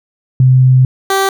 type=tone pair in turn; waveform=sine / 15% pulse; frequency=129.1 / 388.8 Hz; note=C3 / G4; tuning=-23 / -14 cents; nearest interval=octave + perfect fifth; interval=1909 cents; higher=second; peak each=-4 dBFS; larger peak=neither; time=0.4-0.85 / 1.1-1.29 s; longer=first; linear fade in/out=2 ms; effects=none